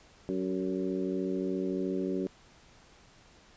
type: harmonic tone with a mistuned harmonic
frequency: 93.8 Hz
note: F#2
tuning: 24 cents sharp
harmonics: 2 / 3 / 4 / 5 / 6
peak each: -35 / -34 / -33 / -41 / -43 dBFS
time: 0.29-2.27 s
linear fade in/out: 0 ms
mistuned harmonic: 5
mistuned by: -40 cents
effects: pink hiss -58 dBFS RMS until 3.56 s + resampled to 16000 Hz